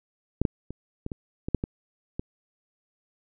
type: clicks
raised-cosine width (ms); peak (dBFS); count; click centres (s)
3; -9 / -9 / -23 / -19 / -20 / -17 / -8 / -15 / -17; 9; 0.416 / 0.452 / 0.706 / 1.064 / 1.118 / 1.485 / 1.547 / 1.639 / 2.195
effects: none